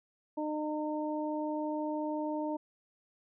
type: harmonic tone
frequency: 304.3 Hz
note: D#4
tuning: 38 cents flat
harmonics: 1 / 2 / 3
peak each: -34 / -37 / -39 dBFS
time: 0.37-2.57 s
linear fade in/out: 10 ms
effects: none